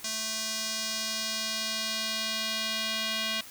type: tone with band-pass filter sweep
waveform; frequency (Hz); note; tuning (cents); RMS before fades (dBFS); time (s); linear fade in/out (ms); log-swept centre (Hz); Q
square; 220; A3; 0; -32; 0.04-3.41; 5; 6000 to 3500; 1.7
effects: white hiss -47 dBFS RMS until 3.5 s